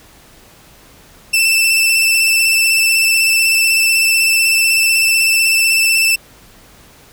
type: tone with vibrato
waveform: sawtooth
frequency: 2660 Hz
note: E7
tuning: 15 cents sharp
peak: -7 dBFS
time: 1.33-6.16 s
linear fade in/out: 10 ms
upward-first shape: square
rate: 16 Hz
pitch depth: 19 cents each way
effects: pink hiss -44 dBFS RMS until 7.12 s